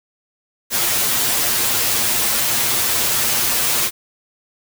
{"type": "noise with comb filter", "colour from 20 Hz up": "white", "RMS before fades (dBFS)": -18, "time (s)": [0.7, 3.91], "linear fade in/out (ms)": 50, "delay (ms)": 8.5, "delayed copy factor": 0.9, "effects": []}